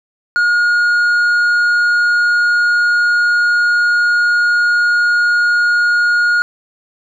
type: tone with tanh clipping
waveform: sine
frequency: 1434 Hz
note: F6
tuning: 45 cents sharp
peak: -11 dBFS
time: 0.36-6.42 s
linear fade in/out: 0 ms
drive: 5 dB
effects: none